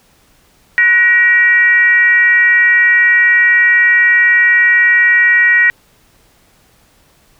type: tone with frequency modulation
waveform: sine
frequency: 1900 Hz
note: A#6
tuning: 33 cents sharp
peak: -6 dBFS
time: 0.78-5.7 s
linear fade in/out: 0 ms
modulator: 424 Hz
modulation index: 0.56
effects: pink hiss -51 dBFS RMS until 7.39 s